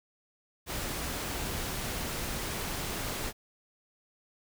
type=noise; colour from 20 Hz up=pink; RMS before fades=-35 dBFS; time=0.66-3.33 s; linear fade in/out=50 ms; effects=none

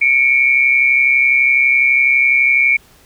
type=tone pair together; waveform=sine; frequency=2217 / 2349 Hz; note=C#7 / D7; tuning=0 / 0 cents; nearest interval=minor second; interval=100 cents; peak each=-12 dBFS; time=0.01-2.77 s; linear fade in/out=10 ms; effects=pink hiss -48 dBFS RMS until 3.05 s

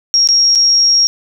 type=tone with dropouts; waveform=sine; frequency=5588 Hz; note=F8; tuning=in tune; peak=-7 dBFS; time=0.14-1.07 s; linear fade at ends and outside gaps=0 ms; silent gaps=0.274-0.288 / 0.551-0.556 s; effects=none

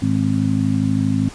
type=harmonic tone; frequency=52.5 Hz; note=G#1; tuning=19 cents sharp; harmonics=2 / 3 / 4 / 5; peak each=-21 / -23 / -21 / -19 dBFS; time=0.02-1.29 s; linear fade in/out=5 ms; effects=pink hiss -39 dBFS RMS until 1.34 s + resampled to 22050 Hz

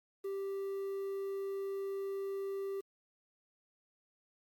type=tone with quantisation; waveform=triangle; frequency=392 Hz; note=G4; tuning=in tune; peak=-34 dBFS; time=0.24-2.81 s; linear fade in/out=10 ms; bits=10; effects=Opus 48 kbps

